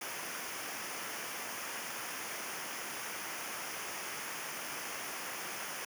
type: noise with comb filter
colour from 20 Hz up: pink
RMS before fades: -41 dBFS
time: 0.01-5.85 s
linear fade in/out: 5 ms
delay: 0.25 ms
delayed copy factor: -0.65
effects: high-pass 200 Hz 12 dB/octave